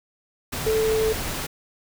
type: tone in noise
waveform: sine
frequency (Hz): 439.5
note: A4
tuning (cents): -2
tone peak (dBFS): -19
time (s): 0.66-1.13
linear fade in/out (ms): 10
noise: pink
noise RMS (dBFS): -29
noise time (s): 0.52-1.47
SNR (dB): +7
effects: none